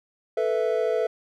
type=chord; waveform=triangle; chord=A suspended second; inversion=none; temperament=equal; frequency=440 / 493.9 / 659.3 Hz; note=A4 / B4 / E5; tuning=0 / 0 / 0 cents; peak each=-23 / -24 / -25 dBFS; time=0.37-1.07 s; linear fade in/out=5 ms; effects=none